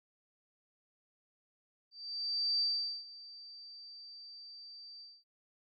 sine tone with ADSR envelope, 4654 Hz, D8, 17 cents flat, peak -28 dBFS, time 1.91-5.24 s, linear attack 690 ms, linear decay 440 ms, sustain -20 dB, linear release 230 ms, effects none

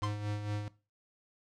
square tone with tremolo, 104.2 Hz, G#2, 6 cents sharp, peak -33 dBFS, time 0.02-0.68 s, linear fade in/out 0 ms, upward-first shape sine, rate 4.4 Hz, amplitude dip 55%
45% pulse tone with exponential decay, 1043 Hz, C6, 6 cents flat, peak -31 dBFS, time 0.03-0.15 s, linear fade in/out 5 ms, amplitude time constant 24 ms
effects noise-tail reverb RT60 0.3 s tail -18 dB re dry + low-pass 6000 Hz 12 dB/octave

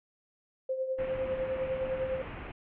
sine tone with tremolo, 523 Hz, C5, 1 cent flat, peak -27 dBFS, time 0.69-2.22 s, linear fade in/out 5 ms, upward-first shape triangle, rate 9.9 Hz, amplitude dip 65%
pink low-pass noise, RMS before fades -42 dBFS, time 0.98-2.52 s, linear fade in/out 10 ms, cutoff 2800 Hz, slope 48 dB/octave
effects none

